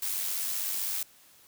blue noise with amplitude modulation, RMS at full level -30 dBFS, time 0.02-1.03 s, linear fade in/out 5 ms, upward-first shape sine, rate 95.7 Hz, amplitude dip 40%, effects white hiss -58 dBFS RMS until 1.47 s

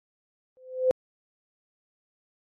sine tone with exponential growth, 513 Hz, C5, 34 cents flat, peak -15 dBFS, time 0.57-0.91 s, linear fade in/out 0 ms, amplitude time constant 73 ms, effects AAC 32 kbps

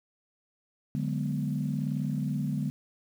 sine chord, G# half-diminished seventh, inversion second, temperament equal, 146.83 / 185 / 207.7 / 246.9 Hz, D3 / F#3 / G#3 / B3, 0 / 0 / 0 / 0 cents, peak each -30 / -36 / -33 / -34 dBFS, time 0.95-2.7 s, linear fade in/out 0 ms, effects tanh soft clip ceiling -18 dBFS + 9-bit

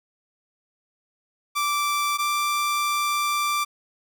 sawtooth tone pair in turn, 1169 / 1176.5 Hz, D6 / D6, -8 / +3 cents, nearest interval unison, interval 11 cents, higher second, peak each -18 dBFS, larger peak neither, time 1.55-2.18 / 2.18-3.65 s, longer second, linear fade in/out 20 ms, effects none

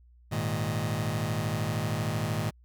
sawtooth chord, Ab suspended second, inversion none, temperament just, 103.83 / 116.8 / 155.74 Hz, Ab2 / Bb2 / Eb3, 0 / +4 / +2 cents, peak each -28 dBFS, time 0.31-2.51 s, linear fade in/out 20 ms, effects added 60 Hz sine -54 dBFS peak until 2.64 s

